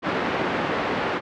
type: band-pass noise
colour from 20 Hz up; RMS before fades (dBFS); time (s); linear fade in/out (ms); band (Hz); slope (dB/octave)
pink; -25; 0.02-1.21; 50; 230 to 2100; 12
effects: low-pass 5000 Hz 12 dB/octave